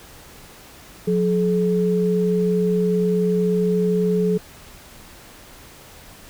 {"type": "tone pair together", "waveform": "sine", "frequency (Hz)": [180, 427.8], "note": ["F#3", "A4"], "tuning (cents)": [-47, -49], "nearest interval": "octave + minor third", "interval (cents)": 1498, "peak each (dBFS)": -19, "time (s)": [1.07, 4.38], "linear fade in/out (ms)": 10, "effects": ["pink hiss -44 dBFS RMS until 6.29 s"]}